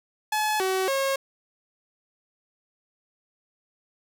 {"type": "tone with pitch steps", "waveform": "sawtooth", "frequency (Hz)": [855, 378, 543], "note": ["A5", "F#4", "C#5"], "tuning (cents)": [-50, 37, -36], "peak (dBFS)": -19, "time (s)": [0.32, 1.16], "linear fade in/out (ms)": 5, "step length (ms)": 280, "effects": []}